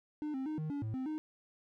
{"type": "tone with pitch steps", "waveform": "triangle", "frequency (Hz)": [301.3, 264.6, 308.5, 155.3, 285.6, 109.5, 260.1, 308.9], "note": ["D4", "C4", "D#4", "D#3", "D4", "A2", "C4", "D#4"], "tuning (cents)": [44, 20, -15, -3, -48, -8, -10, -12], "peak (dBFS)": -33, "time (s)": [0.22, 1.18], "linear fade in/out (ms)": 0, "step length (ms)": 120, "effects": []}